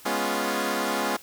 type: chord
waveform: 10% pulse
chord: C# dominant seventh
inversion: second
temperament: equal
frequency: 207.7 / 246.9 / 277.2 / 349.2 Hz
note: G#3 / B3 / C#4 / E#4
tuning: 0 / 0 / 0 / 0 cents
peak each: -22 dBFS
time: 0.05-1.17 s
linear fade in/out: 10 ms
effects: white hiss -49 dBFS RMS until 1.22 s